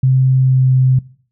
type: tone with pitch glide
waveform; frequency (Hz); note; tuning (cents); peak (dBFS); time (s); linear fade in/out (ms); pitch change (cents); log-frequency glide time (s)
sine; 130.81 to 129.68; C3 to C3; 0 to -15; -8; 0.03-0.99; 5; -15; 0.39-0.71
effects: noise-tail reverb RT60 0.5 s tail -21 dB re dry